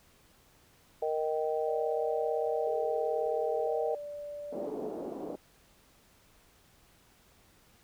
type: chord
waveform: sine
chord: Eb major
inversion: second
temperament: just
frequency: 466.7 / 622.3 / 777.8 Hz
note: Bb4 / Eb5 / G5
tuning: +2 / 0 / -14 cents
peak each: -31 / -33 / -36 dBFS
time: 1.02-3.95 s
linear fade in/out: 5 ms
type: tone with vibrato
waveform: sine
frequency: 500 Hz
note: B4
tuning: 21 cents sharp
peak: -38 dBFS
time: 1.67-4.91 s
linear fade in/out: 10 ms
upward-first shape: square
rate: 0.5 Hz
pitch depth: 270 cents each way
type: band-pass noise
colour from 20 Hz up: pink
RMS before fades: -39 dBFS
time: 4.52-5.36 s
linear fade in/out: 10 ms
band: 250 to 660 Hz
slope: 24 dB/octave
effects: pink hiss -63 dBFS RMS until 7.83 s